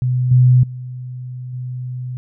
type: tone with level steps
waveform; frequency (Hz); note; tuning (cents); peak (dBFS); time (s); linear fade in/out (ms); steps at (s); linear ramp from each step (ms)
sine; 125.9; B2; +34; -14 / -7 / -26 / -23; 0.02-2.17; 0; 0.31 / 0.63 / 1.53; 5
effects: none